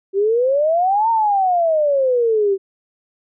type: exponential two-way sweep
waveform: sine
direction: up then down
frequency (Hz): 380.8 to 926 to 380.8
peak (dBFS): -13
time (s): 0.13-2.58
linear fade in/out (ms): 50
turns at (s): 1.1
effects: none